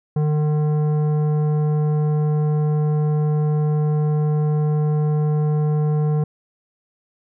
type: tone with tanh clipping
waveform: sine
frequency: 151 Hz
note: D3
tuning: 48 cents sharp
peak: -18 dBFS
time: 0.16-6.24 s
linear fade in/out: 5 ms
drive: 12 dB
effects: none